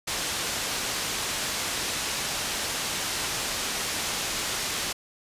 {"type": "low-pass noise", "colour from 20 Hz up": "white", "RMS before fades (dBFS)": -30, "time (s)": [0.07, 4.93], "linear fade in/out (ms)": 10, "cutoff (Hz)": 7000, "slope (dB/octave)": 12, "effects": ["resampled to 32000 Hz"]}